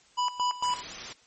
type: tone with tremolo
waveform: square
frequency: 987.8 Hz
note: B5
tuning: in tune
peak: -25 dBFS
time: 0.17-0.83 s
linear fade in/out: 20 ms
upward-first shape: square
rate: 4.4 Hz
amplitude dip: 80%
type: noise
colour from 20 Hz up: white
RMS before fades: -38 dBFS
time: 0.63-1.13 s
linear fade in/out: 5 ms
effects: white hiss -60 dBFS RMS until 1.26 s + MP3 32 kbps